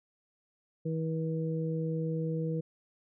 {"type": "harmonic tone", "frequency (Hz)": 161, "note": "E3", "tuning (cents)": -41, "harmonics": [1, 2, 3], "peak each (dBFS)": [-31, -39, -36], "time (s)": [0.85, 2.61], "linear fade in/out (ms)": 10, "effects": []}